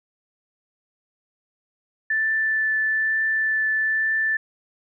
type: tone with vibrato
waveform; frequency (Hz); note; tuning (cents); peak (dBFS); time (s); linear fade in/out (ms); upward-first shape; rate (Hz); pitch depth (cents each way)
sine; 1759; A6; -1; -19; 2.1-4.37; 5; triangle; 1.1; 9
effects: none